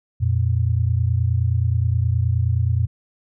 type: tone pair together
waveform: sine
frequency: 88.18 / 117.7 Hz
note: F2 / A#2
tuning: +17 / +17 cents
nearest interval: perfect fourth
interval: 500 cents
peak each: -19 dBFS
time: 0.2-2.87 s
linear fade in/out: 20 ms
effects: none